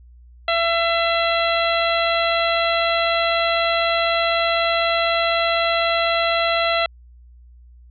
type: harmonic tone with a mistuned harmonic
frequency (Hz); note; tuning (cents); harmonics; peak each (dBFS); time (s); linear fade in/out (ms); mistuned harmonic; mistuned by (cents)
672; E5; +33; 1 / 2 / 3 / 4 / 5 / 6; -20 / -23 / -25 / -26 / -27 / -28; 0.48-6.86; 2; 5; -17
effects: added 60 Hz sine -43 dBFS peak until 7.9 s